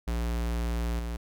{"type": "tone with level steps", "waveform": "square", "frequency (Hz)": 58.27, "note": "A#1", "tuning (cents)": 0, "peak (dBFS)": [-28, -32], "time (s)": [0.07, 1.17], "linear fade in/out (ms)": 10, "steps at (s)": 0.99, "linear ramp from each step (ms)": 5, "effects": []}